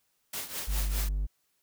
white noise with tremolo, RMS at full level -34 dBFS, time 0.33-1.09 s, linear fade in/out 5 ms, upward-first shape triangle, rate 4.9 Hz, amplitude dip 80%
triangle tone, 49.32 Hz, G1, 11 cents sharp, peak -25 dBFS, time 0.67-1.27 s, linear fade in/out 20 ms
effects white hiss -74 dBFS RMS until 1.62 s

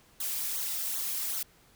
blue noise with flanger, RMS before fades -33 dBFS, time 0.2-1.43 s, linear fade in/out 5 ms, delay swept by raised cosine 0.39 to 3.59 ms, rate 2.6 Hz, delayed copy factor -1, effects pink hiss -61 dBFS RMS until 1.75 s

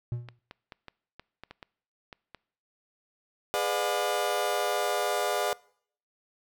triangle tone with exponential decay, 120 Hz, B2, 49 cents flat, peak -24 dBFS, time 0.12-0.39 s, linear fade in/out 0 ms, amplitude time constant 58 ms
clicks, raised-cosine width 0.3 ms, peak -27 dBFS, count 10, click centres 0.287 / 0.511 / 0.722 / 0.883 / 1.196 / 1.436 / 1.51 / 1.628 / 2.128 / 2.347 s
30% pulse chord, G# diminished seventh, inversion none, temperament just, 415.3 / 498.4 / 598 / 717.6 Hz, G#4 / B4 / D5 / F5, 0 / +16 / +31 / +47 cents, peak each -30 / -31 / -28 / -29 dBFS, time 3.54-5.53 s, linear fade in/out 0 ms
effects noise-tail reverb RT60 0.6 s tail -24 dB re dry

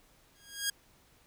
10% pulse tone with exponential growth, 1633 Hz, G#6, 30 cents flat, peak -19 dBFS, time 0.35-0.7 s, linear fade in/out 5 ms, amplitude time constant 75 ms, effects pink hiss -64 dBFS RMS until 1.26 s

